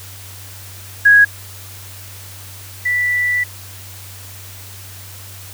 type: tone pair in turn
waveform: sine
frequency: 1656 / 1969.3 Hz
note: G#6 / B6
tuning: -5 / -5 cents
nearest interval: minor third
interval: 300 cents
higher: second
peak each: -5 / -14 dBFS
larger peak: first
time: 1.05-1.25 / 2.85-3.44 s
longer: second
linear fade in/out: 10 ms
effects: added 96 Hz sine -36 dBFS peak until 5.53 s + white hiss -37 dBFS RMS until 5.53 s